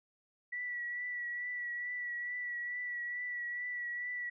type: tone with vibrato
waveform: sine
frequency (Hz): 1949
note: B6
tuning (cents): -23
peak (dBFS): -36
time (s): 0.52-4.3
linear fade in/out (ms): 10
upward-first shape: triangle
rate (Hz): 2.3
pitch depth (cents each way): 28
effects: none